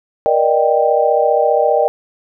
sine chord, Eb major seventh, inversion second, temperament equal with one note detuned, 471.9 / 587.3 / 622.3 / 784 Hz, Bb4 / D5 / Eb5 / G5, +21 / 0 / 0 / 0 cents, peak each -16 dBFS, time 0.26-1.88 s, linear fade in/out 0 ms, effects none

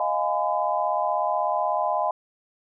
sine chord, F half-diminished seventh, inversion third, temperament equal with one note detuned, 622.3 / 698.5 / 830.6 / 1013.8 Hz, Eb5 / F5 / Ab5 / Cb6, 0 / 0 / 0 / +45 cents, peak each -27 dBFS, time 0-2.11 s, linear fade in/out 2 ms, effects none

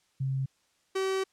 sine / 45% pulse tone pair in turn, 133.9 / 382.8 Hz, C3 / G4, +40 / -41 cents, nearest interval octave + tritone, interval 1819 cents, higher second, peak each -27 dBFS, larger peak neither, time 0.2-0.46 / 0.95-1.24 s, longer second, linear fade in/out 10 ms, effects white hiss -70 dBFS RMS until 1.32 s + low-pass 8000 Hz 12 dB/octave

